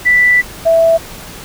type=tone pair in turn; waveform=sine; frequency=1975.5 / 659.2 Hz; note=B6 / E5; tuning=0 / 0 cents; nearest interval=octave + perfect fifth; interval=1900 cents; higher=first; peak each=-6 dBFS; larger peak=neither; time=0.05-0.42 / 0.65-0.98 s; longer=first; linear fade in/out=20 ms; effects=pink hiss -31 dBFS RMS until 1.44 s